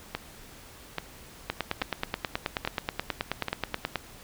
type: two click trains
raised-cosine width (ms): 0.3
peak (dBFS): -13 / -11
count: 5 / 24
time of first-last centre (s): 0.15-3.483 / 1.5-3.957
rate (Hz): 1.2 / 9.36
effects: pink hiss -49 dBFS RMS until 4.23 s